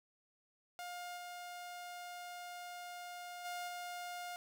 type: tone with level steps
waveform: sawtooth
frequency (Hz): 709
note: F5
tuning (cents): +26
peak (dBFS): -40 / -42 / -37 / -39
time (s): 0.79-4.36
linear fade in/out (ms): 0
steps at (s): 1.16 / 3.44 / 3.67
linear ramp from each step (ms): 20
effects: none